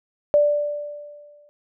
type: tone with exponential decay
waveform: sine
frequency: 587.3 Hz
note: D5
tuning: in tune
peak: -11 dBFS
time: 0.34-1.49 s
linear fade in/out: 0 ms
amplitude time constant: 250 ms
effects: none